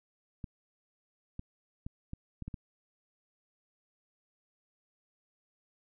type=clicks; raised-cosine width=5 ms; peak=-27 dBFS; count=7; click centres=0.442 / 1.394 / 1.865 / 2.134 / 2.423 / 2.48 / 2.542 s; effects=none